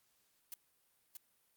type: noise with echo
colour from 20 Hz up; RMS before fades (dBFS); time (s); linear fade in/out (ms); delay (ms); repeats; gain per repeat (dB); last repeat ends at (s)
blue; -45; 0.52-0.54; 2; 630; 1; -3; 1.17
effects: white hiss -75 dBFS RMS until 1.56 s + Opus 48 kbps